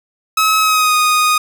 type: tone with pitch glide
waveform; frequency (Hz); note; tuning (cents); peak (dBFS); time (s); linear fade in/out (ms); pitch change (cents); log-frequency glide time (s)
sawtooth; 1284 to 1239.5; E6 to D#6; -46 to -7; -7; 0.37-1.38; 5; -61; 0.6-0.95
effects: none